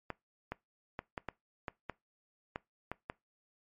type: clicks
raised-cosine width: 0.5 ms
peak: -22 dBFS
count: 10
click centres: 0.103 / 0.52 / 0.991 / 1.178 / 1.287 / 1.682 / 1.897 / 2.559 / 2.916 / 3.099 s
effects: noise-tail reverb RT60 0.2 s tail -22 dB re dry + MP3 48 kbps